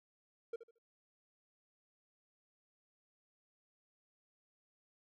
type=tone with echo; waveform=triangle; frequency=461.5 Hz; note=A#4; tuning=17 cents flat; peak=-36 dBFS; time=0.53-0.56 s; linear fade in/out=5 ms; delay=75 ms; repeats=3; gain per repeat=-12 dB; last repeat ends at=0.785 s; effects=none

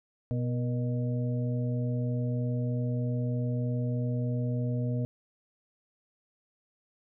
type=harmonic tone with a mistuned harmonic; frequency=123.2 Hz; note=B2; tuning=4 cents flat; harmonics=1 / 2 / 4 / 5; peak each=-28 / -34 / -40 / -42 dBFS; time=0.31-5.05 s; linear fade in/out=0 ms; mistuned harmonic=4; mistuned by=-63 cents; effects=none

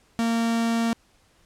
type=tone; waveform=45% pulse; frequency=230.2 Hz; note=A#3; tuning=22 cents flat; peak=-21 dBFS; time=0.19-0.93 s; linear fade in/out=0 ms; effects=pink hiss -61 dBFS RMS until 1.45 s + low-pass 10000 Hz 12 dB/octave

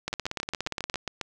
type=two click trains; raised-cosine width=0.2 ms; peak=-13 / -13 dBFS; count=16 / 9; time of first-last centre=0.08-0.957 / 0.13-1.213 s; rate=17.1 / 7.39 Hz; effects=none

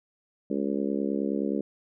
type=harmonic tone; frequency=69.6 Hz; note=C#2; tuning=8 cents sharp; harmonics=3 / 4 / 5 / 6 / 7 / 8; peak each=-30 / -30 / -33 / -34 / -36 / -39 dBFS; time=0.5-1.61 s; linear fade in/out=5 ms; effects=none

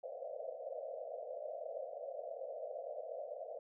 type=band-pass noise; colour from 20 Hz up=white; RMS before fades=-45 dBFS; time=0.03-3.59 s; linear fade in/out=5 ms; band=490 to 680 Hz; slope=96 dB/octave; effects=none

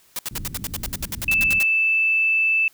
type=noise bursts; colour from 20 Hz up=white; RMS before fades=-27 dBFS; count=16; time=0.16-1.63 s; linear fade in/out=2 ms; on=30 ms; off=66 ms
type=low-pass noise; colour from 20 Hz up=pink; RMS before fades=-34 dBFS; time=0.31-1.59 s; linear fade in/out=2 ms; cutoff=250 Hz; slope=24 dB/octave
type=tone; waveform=sine; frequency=2637 Hz; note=E7; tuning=in tune; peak=-16 dBFS; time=1.28-2.68 s; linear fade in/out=2 ms
effects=white hiss -56 dBFS RMS until 2.73 s

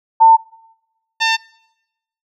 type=tone pair in turn; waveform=sine / 10% pulse; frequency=899 / 899 Hz; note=A5 / A5; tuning=+37 / +37 cents; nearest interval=unison; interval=0 cents; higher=neither; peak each=-4 dBFS; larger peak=neither; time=0.2-0.37 / 1.2-1.37 s; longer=neither; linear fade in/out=20 ms; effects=noise-tail reverb RT60 0.9 s tail -24 dB re dry + low-pass 5000 Hz 12 dB/octave

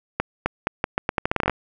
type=accelerating click train; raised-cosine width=0.5 ms; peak=-5 dBFS; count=15; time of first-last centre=0.2-1.497 s; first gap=260 ms; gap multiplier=0.81; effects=none

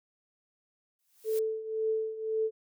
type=noise with exponential growth; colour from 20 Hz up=blue; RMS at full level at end=-41 dBFS; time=0.99-1.39 s; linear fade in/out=1 ms; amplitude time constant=85 ms
type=tone with tremolo; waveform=sine; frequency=440 Hz; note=A4; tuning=in tune; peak=-25 dBFS; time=1.24-2.51 s; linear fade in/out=50 ms; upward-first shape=triangle; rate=1.9 Hz; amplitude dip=80%
effects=none

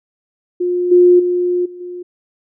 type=tone with level steps; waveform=sine; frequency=356.2 Hz; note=F4; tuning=34 cents sharp; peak=-14 / -5 / -13 / -30 / -25 dBFS; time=0.6-2.03 s; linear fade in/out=10 ms; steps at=0.91 / 1.19 / 1.65 / 1.8 s; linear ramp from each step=10 ms; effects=none

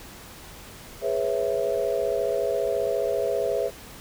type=chord; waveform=sine; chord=C# minor seventh; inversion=second; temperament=equal with one note detuned; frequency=415.3 / 493.9 / 548.6 / 659.3 Hz; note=G#4 / B4 / C#5 / E5; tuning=0 / 0 / -18 / 0 cents; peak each=-28 dBFS; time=1.01-3.71 s; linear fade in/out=50 ms; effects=pink hiss -44 dBFS RMS until 4 s

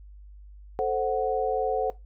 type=chord; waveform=sine; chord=F# diminished; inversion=first; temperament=equal; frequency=440 / 523.3 / 740 Hz; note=A4 / C5 / F#5; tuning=0 / 0 / 0 cents; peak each=-27 / -29 / -27 dBFS; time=0.79-1.9 s; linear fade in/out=0 ms; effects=noise-tail reverb RT60 0.2 s tail -18 dB re dry + added 50 Hz sine -44 dBFS peak until 2.05 s

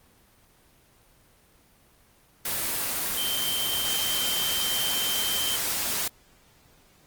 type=tone in noise; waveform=sine; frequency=3125 Hz; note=G7; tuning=6 cents flat; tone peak=-28 dBFS; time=3.17-5.56 s; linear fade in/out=5 ms; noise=white; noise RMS=-28 dBFS; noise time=2.45-6.08 s; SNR=-3 dB; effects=pink hiss -59 dBFS RMS until 7.06 s + Opus 24 kbps

